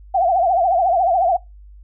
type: tone with vibrato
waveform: sine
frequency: 720 Hz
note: F#5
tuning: 47 cents flat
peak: -13 dBFS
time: 0.14-1.37 s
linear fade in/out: 10 ms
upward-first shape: triangle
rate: 14 Hz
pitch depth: 170 cents each way
effects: noise-tail reverb RT60 0.2 s tail -22 dB re dry + added 50 Hz sine -39 dBFS peak until 1.83 s